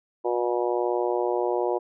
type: harmonic tone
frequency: 120.8 Hz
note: B2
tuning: 38 cents flat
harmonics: 3 / 4 / 5 / 6 / 7 / 8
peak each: -26 / -28 / -30 / -32 / -33 / -34 dBFS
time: 0.24-1.79 s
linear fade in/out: 20 ms
effects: none